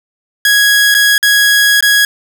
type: tone with dropouts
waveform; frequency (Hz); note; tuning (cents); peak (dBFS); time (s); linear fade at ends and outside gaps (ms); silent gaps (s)
sawtooth; 1661.2; G#6; 0; -3; 0.45-2.05; 2; 0.943-0.948 / 1.18-1.228 / 1.807-1.825
effects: none